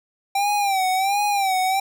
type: tone with vibrato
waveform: square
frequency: 784 Hz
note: G5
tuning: in tune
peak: -19 dBFS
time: 0.35-1.8 s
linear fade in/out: 5 ms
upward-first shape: sine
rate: 1.4 Hz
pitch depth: 93 cents each way
effects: none